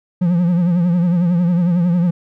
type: tone with vibrato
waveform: triangle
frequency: 174.61 Hz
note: F3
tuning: in tune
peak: -10 dBFS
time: 0.21-2.11 s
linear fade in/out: 10 ms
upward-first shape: triangle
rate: 11 Hz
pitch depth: 91 cents each way
effects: none